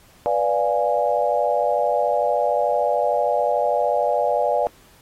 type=chord; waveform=sine; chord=B diminished seventh; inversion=none; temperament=equal; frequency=493.9 / 587.3 / 698.5 / 830.6 Hz; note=B4 / D5 / F5 / Ab5; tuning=0 / 0 / 0 / 0 cents; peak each=-24 / -21 / -23 / -24 dBFS; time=0.26-4.67 s; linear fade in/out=0 ms; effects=pink hiss -53 dBFS RMS until 5.01 s + AAC 48 kbps